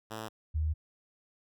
5% pulse / sine tone pair in turn, 110 / 77.78 Hz, A2 / D#2, 0 / 0 cents, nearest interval tritone, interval 600 cents, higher first, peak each -27 dBFS, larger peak neither, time 0.1-0.29 / 0.54-0.74 s, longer second, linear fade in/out 20 ms, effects none

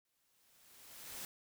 white noise with exponential growth, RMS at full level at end -44 dBFS, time 0.05-1.25 s, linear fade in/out 1 ms, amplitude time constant 260 ms, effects none

